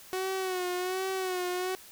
sawtooth tone with vibrato, 370 Hz, F#4, in tune, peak -26 dBFS, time 0.13-1.75 s, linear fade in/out 0 ms, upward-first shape sine, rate 1.3 Hz, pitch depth 53 cents each way, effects white hiss -51 dBFS RMS until 1.91 s

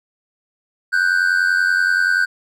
triangle tone pair together, 1477.6 / 1568 Hz, F#6 / G6, -3 / 0 cents, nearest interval minor second, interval 103 cents, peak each -15 dBFS, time 0.92-2.26 s, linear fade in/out 20 ms, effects none

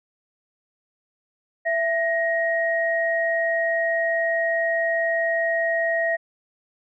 sine tone pair together, 664.7 / 1880 Hz, E5 / A#6, +14 / +14 cents, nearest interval octave + tritone, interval 1800 cents, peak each -22 / -23 dBFS, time 1.65-6.17 s, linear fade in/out 20 ms, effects none

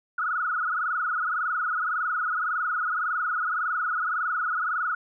sine tone with frequency modulation, 1361 Hz, F6, 45 cents flat, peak -24 dBFS, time 0.18-4.95 s, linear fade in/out 5 ms, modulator 21.8 Hz, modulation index 5.2, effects none

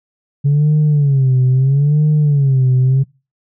sine tone with vibrato, 139.6 Hz, C#3, 13 cents sharp, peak -7 dBFS, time 0.44-3.04 s, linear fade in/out 20 ms, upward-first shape sine, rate 0.76 Hz, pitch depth 150 cents each way, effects noise-tail reverb RT60 0.3 s tail -24 dB re dry + tanh soft clip ceiling -7 dBFS

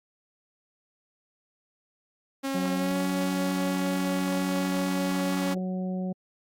sawtooth tone with pitch glide, 271.6 to 279.7 Hz, C#4 to C#4, -35 to +16 cents, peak -24 dBFS, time 2.43-5.55 s, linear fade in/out 20 ms, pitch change +51 cents, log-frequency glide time 2.76-2.96 s
harmonic tone, 185 Hz, F#3, in tune, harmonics 1 / 2 / 3 / 4, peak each -28 / -40 / -39 / -44 dBFS, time 2.54-6.13 s, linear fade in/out 10 ms
effects AAC 64 kbps

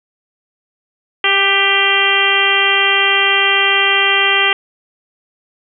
harmonic tone with a mistuned harmonic, 395.4 Hz, G4, 15 cents sharp, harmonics 1 / 2 / 3 / 4 / 5 / 6 / 7 / 8, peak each -22 / -22 / -20 / -21 / -16 / -19 / -17 / -17 dBFS, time 1.24-4.53 s, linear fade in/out 2 ms, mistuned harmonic 4, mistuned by -27 cents, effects none

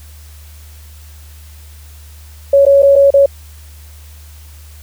sine tone with dropouts, 557 Hz, C#5, 8 cents sharp, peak -4 dBFS, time 2.53-3.26 s, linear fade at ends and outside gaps 5 ms, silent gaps 2.653-2.664 / 2.823-2.829 / 2.956-2.96 / 3.105-3.139 s, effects added 75 Hz sine -34 dBFS peak until 4.82 s + white hiss -44 dBFS RMS until 4.82 s

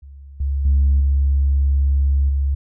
sine tone with level steps, 69.3 Hz, C#2, in tune, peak -36 / -17 / -10 / -12 / -15 dBFS, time 0.02-2.55 s, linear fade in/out 10 ms, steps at 0.4 / 0.65 / 1 / 2.29 s, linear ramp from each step 5 ms, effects tanh soft clip ceiling -9 dBFS

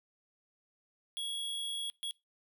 square tone bursts at uneven times, 3335 Hz, G#7, 7 cents sharp, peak -36 dBFS, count 2, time 1.17-1.9 / 2.03-2.11 s, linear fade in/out 0 ms, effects noise-tail reverb RT60 0.2 s tail -22 dB re dry

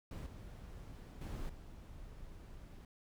brown noise with level steps, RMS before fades -44 / -50 / -42 / -52 dBFS, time 0.11-2.85 s, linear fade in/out 2 ms, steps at 0.26 / 1.21 / 1.49 s, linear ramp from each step 5 ms, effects none

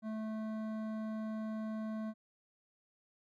sine tone with hard clipping, 218.2 Hz, A3, 14 cents flat, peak -39 dBFS, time 0.02-2.14 s, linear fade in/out 50 ms, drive 12 dB, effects none

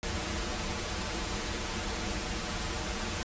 pink noise with comb filter, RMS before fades -34 dBFS, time 0.03-3.23 s, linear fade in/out 0 ms, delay 7.4 ms, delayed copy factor -0.85, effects resampled to 16000 Hz

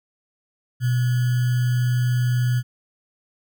sine tone with sample-and-hold, 123.47 Hz, B2, in tune, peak -17 dBFS, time 0.8-2.63 s, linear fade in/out 50 ms, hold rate 1575 Hz, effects none

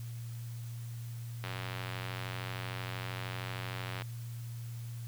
click train, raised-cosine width 0.3 ms, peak -23 dBFS, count 241, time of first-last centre 1.44-4.021 s, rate 93 Hz, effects added 117 Hz sine -39 dBFS peak until 5.07 s + white hiss -56 dBFS RMS until 5.07 s

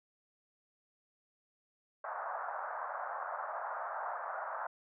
pink band-pass noise, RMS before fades -40 dBFS, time 2.04-4.67 s, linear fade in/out 5 ms, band 620 to 1500 Hz, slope 48 dB/octave, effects none

